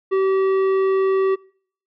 sine tone with tanh clipping, 384 Hz, G4, 36 cents flat, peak -17 dBFS, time 0.11-1.36 s, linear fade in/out 20 ms, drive 11 dB, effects noise-tail reverb RT60 0.6 s tail -26 dB re dry

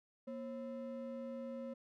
triangle ring-modulated tone, 387.4 Hz, G4, 20 cents flat, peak -37 dBFS, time 0.27-1.74 s, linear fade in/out 10 ms, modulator 151 Hz, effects none

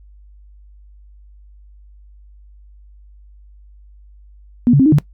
sine tone with pitch steps, 242.3 / 141.5 / 265.9 / 309.3 / 146.6 Hz, B3 / C#3 / C4 / D#4 / D3, -33 / +36 / +28 / -10 / -3 cents, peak -7 dBFS, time 4.67-4.985 s, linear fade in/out 0 ms, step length 63 ms, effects noise-tail reverb RT60 0.1 s tail -19 dB re dry + added 50 Hz sine -41 dBFS peak until 5.13 s

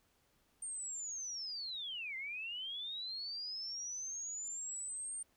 sine linear two-way sweep, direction down then up, 8830 to 2047 to 8830 Hz, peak -40 dBFS, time 0.62-5.23 s, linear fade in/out 5 ms, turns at 2.16 s, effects pink hiss -74 dBFS RMS until 5.36 s

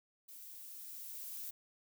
violet noise with level ramp, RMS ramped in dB -53 to -44 dBFS, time 0.28-1.51 s, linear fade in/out 10 ms, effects none

